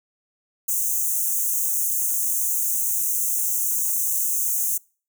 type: high-pass noise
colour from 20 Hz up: white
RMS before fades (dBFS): -23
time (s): 0.68-4.78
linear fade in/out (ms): 10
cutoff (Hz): 6100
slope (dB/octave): 96
effects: noise-tail reverb RT60 0.4 s tail -26 dB re dry